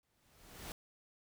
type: noise with exponential growth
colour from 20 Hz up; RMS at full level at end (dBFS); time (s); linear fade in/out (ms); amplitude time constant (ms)
pink; -44; 0.03-0.72; 1; 150
effects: none